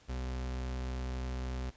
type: tone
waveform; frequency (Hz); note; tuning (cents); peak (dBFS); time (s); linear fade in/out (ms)
40% pulse; 63.5; B1; +49; -34; 0.08-1.71; 20
effects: pink hiss -62 dBFS RMS until 1.76 s + resampled to 16000 Hz